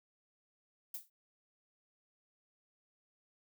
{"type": "noise with exponential decay", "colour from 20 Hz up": "violet", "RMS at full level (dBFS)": -38, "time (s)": [0.94, 1.1], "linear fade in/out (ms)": 5, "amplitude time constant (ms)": 33, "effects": []}